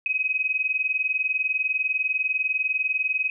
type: tone pair together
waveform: sine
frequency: 2521 / 2541 Hz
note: D#7 / D#7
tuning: +22 / +36 cents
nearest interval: unison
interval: 14 cents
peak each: -25 dBFS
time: 0.06-3.3 s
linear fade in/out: 2 ms
effects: none